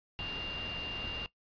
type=tone in noise; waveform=sine; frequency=2794 Hz; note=F7; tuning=in tune; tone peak=-37 dBFS; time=0.19-1.26 s; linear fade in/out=0 ms; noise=pink; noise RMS=-42 dBFS; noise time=0.19-1.26 s; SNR=+2 dB; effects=noise-tail reverb RT60 0.1 s tail -19 dB re dry + resampled to 11025 Hz